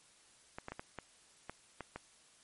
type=clicks; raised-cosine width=0.5 ms; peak=-27 dBFS; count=8; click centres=0.585 / 0.684 / 0.72 / 0.795 / 0.987 / 1.496 / 1.807 / 1.96 s; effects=white hiss -64 dBFS RMS until 2.43 s + MP3 48 kbps